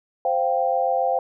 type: chord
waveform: sine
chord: C suspended fourth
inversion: none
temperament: just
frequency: 523.3 / 697.7 / 784.9 Hz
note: C5 / F5 / G5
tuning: 0 / -2 / +2 cents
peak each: -23 / -23 / -23 dBFS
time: 0.25-1.19 s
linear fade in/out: 2 ms
effects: none